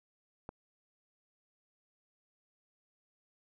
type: click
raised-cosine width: 1 ms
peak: -28 dBFS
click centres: 0.491 s
effects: none